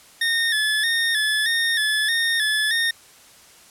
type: tone with vibrato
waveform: 25% pulse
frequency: 1781 Hz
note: A6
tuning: 21 cents sharp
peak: -15 dBFS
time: 0.21-2.91 s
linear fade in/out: 5 ms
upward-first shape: square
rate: 1.6 Hz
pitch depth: 56 cents each way
effects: white hiss -49 dBFS RMS until 3.7 s + low-pass 11000 Hz 12 dB/octave